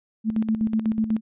sine tone with tremolo, 220 Hz, A3, in tune, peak -18 dBFS, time 0.24-1.21 s, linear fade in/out 50 ms, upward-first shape square, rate 8.1 Hz, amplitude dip 65%, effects resampled to 8000 Hz

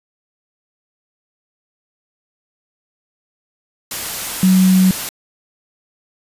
sine tone in noise, 186.9 Hz, F#3, 18 cents sharp, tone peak -8 dBFS, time 4.43-4.91 s, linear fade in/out 2 ms, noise white, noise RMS -24 dBFS, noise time 3.91-5.09 s, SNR +13 dB, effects resampled to 32000 Hz

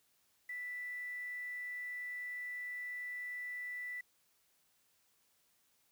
sine tone with quantisation, 1975.5 Hz, B6, in tune, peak -40 dBFS, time 0.49-4.01 s, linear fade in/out 5 ms, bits 10, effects white hiss -74 dBFS RMS until 5.91 s

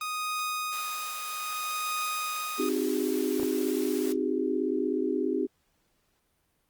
sawtooth tone with tremolo, 1244.5 Hz, D#6, in tune, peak -25 dBFS, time 0.01-2.69 s, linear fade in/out 2 ms, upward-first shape triangle, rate 0.63 Hz, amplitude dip 55%
white high-pass noise, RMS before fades -41 dBFS, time 0.72-4.13 s, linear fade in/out 10 ms, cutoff 480 Hz, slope 24 dB/octave
sine chord, Ab dominant seventh, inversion first, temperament equal with one note detuned, 261.6 / 311.1 / 370 / 406.8 Hz, C4 / Eb4 / Gb4 / Ab4, 0 / 0 / 0 / -36 cents, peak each -31 dBFS, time 2.58-5.47 s, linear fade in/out 20 ms
clicks, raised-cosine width 1 ms, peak -24 / -24 dBFS, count 2, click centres 3.398 / 3.432 s
effects pink hiss -72 dBFS RMS until 6.69 s + Opus 32 kbps

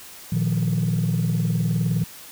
sine chord, Bb suspended fourth, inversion none, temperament just, 116.54 / 155.39 / 174.81 Hz, Bb2 / Eb3 / F3, 0 / -2 / +2 cents, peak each -22 dBFS, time 0.32-2.04 s, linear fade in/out 5 ms, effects tanh soft clip ceiling -15 dBFS + white hiss -42 dBFS RMS until 2.31 s

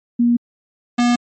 sine / square tone pair in turn, 238.4 / 241.4 Hz, A#3 / B3, +39 / -39 cents, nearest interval unison, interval 22 cents, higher second, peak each -11 / -13 dBFS, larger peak first, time 0.19-0.37 / 0.98-1.16 s, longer neither, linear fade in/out 10 ms, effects MP3 32 kbps

